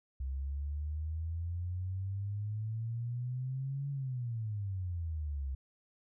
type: exponential two-way sweep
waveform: sine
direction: up then down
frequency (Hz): 65.41 to 141.6 to 65.41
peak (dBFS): -34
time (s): 0.2-5.55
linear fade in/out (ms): 5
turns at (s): 3.9
effects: none